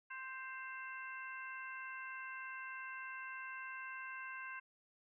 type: harmonic tone with a mistuned harmonic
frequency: 523.3 Hz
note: C5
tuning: in tune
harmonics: 2 / 3 / 4 / 5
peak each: -50 / -47 / -53 / -53 dBFS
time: 0.1-4.6 s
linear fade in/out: 10 ms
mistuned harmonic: 5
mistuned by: +47 cents
effects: none